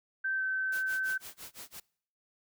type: tone with pitch glide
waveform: sine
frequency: 1554 to 1537.9 Hz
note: G6 to G6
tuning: -16 to -34 cents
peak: -29 dBFS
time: 0.24-1.18 s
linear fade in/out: 10 ms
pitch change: -18 cents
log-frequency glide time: 0.36-0.42 s
type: noise with tremolo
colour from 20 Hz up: white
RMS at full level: -44 dBFS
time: 0.72-1.8 s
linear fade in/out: 5 ms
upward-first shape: sine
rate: 5.9 Hz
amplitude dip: 100%
effects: noise-tail reverb RT60 0.6 s tail -25 dB re dry